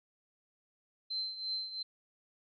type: tone with tremolo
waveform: sine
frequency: 4100 Hz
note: C8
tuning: 36 cents flat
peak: -32 dBFS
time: 1.1-1.83 s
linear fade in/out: 10 ms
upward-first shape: triangle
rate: 2.9 Hz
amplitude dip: 75%
effects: none